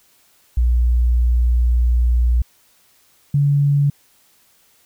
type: tone pair in turn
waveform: sine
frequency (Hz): 60 / 142.7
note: B1 / D3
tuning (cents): -49 / -49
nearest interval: octave + minor third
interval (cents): 1500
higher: second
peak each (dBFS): -12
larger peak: neither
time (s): 0.57-2.42 / 3.34-3.9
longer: first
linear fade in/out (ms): 5
effects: white hiss -56 dBFS RMS until 4.85 s